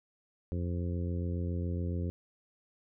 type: harmonic tone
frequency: 87.2 Hz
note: F2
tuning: 2 cents flat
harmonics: 1 / 2 / 3 / 4 / 5 / 6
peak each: -32 / -38 / -42 / -44 / -46 / -48 dBFS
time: 0.52-2.1 s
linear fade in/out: 0 ms
effects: none